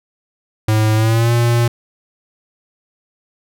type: tone with pitch glide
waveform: square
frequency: 108.6 to 118.43 Hz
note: A2 to A#2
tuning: -22 to +28 cents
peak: -12 dBFS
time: 0.68-1.68 s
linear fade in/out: 5 ms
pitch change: +150 cents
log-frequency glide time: 0.95-1.32 s
effects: none